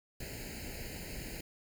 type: noise with comb filter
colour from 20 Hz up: pink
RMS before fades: -43 dBFS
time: 0.2-1.41 s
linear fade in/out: 5 ms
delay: 0.43 ms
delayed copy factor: +0.95
effects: none